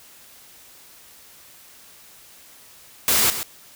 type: noise with echo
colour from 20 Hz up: white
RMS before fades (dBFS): -18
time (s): 3.08-3.3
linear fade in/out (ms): 0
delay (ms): 130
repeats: 1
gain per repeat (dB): -10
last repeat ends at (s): 3.43
effects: white hiss -48 dBFS RMS until 3.75 s